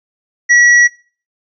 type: tone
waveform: square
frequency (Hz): 1930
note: B6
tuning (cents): -40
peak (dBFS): -6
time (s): 0.49-0.88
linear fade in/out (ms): 20
effects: noise-tail reverb RT60 0.4 s tail -21 dB re dry + resampled to 16000 Hz